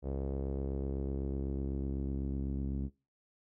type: tone with low-pass filter sweep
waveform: sawtooth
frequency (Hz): 68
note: C#2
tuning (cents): -33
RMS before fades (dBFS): -36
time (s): 0.02-2.9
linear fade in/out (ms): 50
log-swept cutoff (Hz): 520 to 250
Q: 2.1
effects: noise-tail reverb RT60 0.3 s tail -21 dB re dry